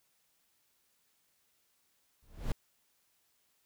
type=noise with exponential growth; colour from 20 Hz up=brown; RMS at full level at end=-29 dBFS; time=2.22-2.52 s; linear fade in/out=2 ms; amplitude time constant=65 ms; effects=white hiss -74 dBFS RMS until 3.65 s